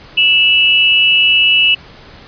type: tone pair together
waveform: sine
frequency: 2642 / 2924 Hz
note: E7 / F#7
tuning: +3 / -21 cents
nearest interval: major second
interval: 176 cents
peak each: -10 dBFS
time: 0.17-1.75 s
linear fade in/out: 10 ms
effects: pink hiss -38 dBFS RMS until 2.27 s + resampled to 11025 Hz